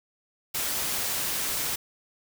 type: noise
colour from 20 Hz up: white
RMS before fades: -29 dBFS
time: 0.54-1.76 s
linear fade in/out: 10 ms
effects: none